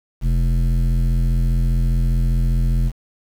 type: tone with low-pass filter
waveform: square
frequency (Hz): 42.48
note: F1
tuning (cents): -47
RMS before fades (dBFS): -17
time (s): 0.21-2.92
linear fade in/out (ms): 50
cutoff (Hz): 170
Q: 1.7
effects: 7-bit